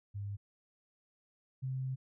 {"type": "tone pair in turn", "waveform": "sine", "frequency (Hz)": [100.9, 131.06], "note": ["G#2", "C3"], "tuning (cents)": [-49, 3], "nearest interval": "perfect fourth", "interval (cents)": 452, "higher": "second", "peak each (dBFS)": [-37, -34], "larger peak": "second", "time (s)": [[0.14, 0.37], [1.62, 1.96]], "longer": "second", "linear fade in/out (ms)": 20, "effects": []}